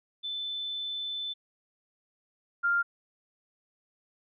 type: tone pair in turn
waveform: sine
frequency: 3520 / 1396.9 Hz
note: A7 / F6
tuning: 0 / 0 cents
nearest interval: octave + major third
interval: 1600 cents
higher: first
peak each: -32 / -23 dBFS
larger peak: second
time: 0.23-1.34 / 2.63-2.83 s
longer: first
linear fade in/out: 20 ms
effects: none